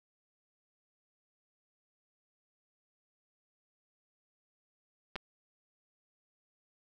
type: clicks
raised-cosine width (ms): 0.3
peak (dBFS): -22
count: 2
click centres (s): 5.157 / 5.162
effects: none